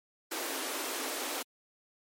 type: high-pass noise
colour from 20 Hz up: pink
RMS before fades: -36 dBFS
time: 0.31-1.43 s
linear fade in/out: 10 ms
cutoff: 260 Hz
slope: 96 dB/octave
effects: MP3 64 kbps